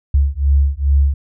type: beating tone pair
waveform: sine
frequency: 68.8 / 71.2 Hz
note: C#2 / C#2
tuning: -12 / +47 cents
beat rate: 2.4 Hz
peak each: -14 dBFS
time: 0.14-1.14 s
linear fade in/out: 5 ms
effects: none